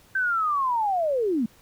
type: linear sweep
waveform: sine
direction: down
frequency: 1568 to 207.7 Hz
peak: -21 dBFS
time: 0.15-1.46 s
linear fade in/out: 5 ms
effects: pink hiss -56 dBFS RMS until 1.61 s